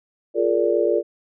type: chord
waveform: sine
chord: Bb dominant seventh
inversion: second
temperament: just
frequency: 349.6 / 419.5 / 466.2 / 582.7 Hz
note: F4 / Ab4 / Bb4 / D5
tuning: +2 / +17 / 0 / -14 cents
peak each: -22 dBFS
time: 0.34-1.03 s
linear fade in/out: 50 ms
effects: none